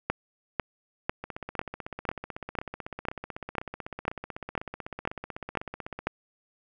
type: two click trains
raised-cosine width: 0.5 ms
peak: -21 / -10 dBFS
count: 77 / 13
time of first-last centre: 1.24-5.99 / 0.1-6.07 s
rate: 16 / 2.01 Hz
effects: none